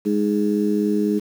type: harmonic tone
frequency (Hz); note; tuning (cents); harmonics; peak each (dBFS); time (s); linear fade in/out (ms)
103.83; G#2; 0; 2 / 3 / 4; -20 / -22 / -23; 0.05-1.2; 20
effects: 7-bit